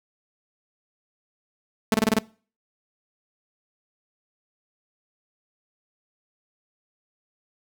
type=tone bursts; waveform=sawtooth; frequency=220 Hz; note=A3; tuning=in tune; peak=-13 dBFS; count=6; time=1.92-2.187 s; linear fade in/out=2 ms; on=22 ms; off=27 ms; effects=noise-tail reverb RT60 0.4 s tail -22 dB re dry